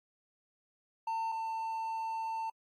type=tone pair in turn; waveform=triangle; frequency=900 / 896.1 Hz; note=A5 / A5; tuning=+39 / +31 cents; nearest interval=unison; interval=8 cents; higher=first; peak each=-30 / -32 dBFS; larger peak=first; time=1.07-1.32 / 1.32-2.5 s; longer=second; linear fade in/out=5 ms; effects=AAC 64 kbps